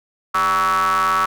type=ring-modulated tone; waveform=square; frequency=90.8 Hz; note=F#2; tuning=32 cents flat; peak=-13 dBFS; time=0.34-1.26 s; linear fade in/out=10 ms; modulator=1220 Hz; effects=none